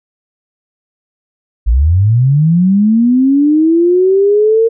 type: linear sweep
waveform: sine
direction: up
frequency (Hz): 50.6 to 460.2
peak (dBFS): -6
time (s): 1.66-4.69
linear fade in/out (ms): 20
effects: none